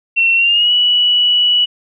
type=tone with pitch glide; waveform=sine; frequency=2714 to 2943 Hz; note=E7 to F#7; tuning=+50 to -10 cents; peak=-9 dBFS; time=0.16-1.66 s; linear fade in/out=20 ms; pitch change=+140 cents; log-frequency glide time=0.36-0.72 s; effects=none